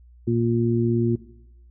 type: harmonic tone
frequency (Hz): 117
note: A#2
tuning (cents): +7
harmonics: 1 / 2 / 3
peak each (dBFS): -23 / -23 / -23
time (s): 0.27-1.16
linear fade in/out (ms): 10
effects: noise-tail reverb RT60 0.8 s tail -17 dB re dry + added 60 Hz sine -47 dBFS peak until 1.7 s